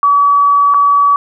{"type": "tone with dropouts", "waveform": "sine", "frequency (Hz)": 1141, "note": "C#6", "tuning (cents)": 50, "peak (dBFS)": -6, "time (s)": [0.03, 1.16], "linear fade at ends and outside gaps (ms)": 1, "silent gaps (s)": [0.739, 0.744], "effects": []}